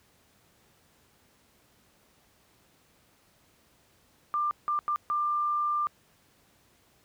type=tone bursts at uneven times; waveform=sine; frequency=1191 Hz; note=D6; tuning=24 cents sharp; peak=-25 dBFS; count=4; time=4.34-4.51 / 4.68-4.79 / 4.88-4.96 / 5.1-5.87 s; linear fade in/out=0 ms; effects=pink hiss -64 dBFS RMS until 7.04 s + high-pass 60 Hz 12 dB/octave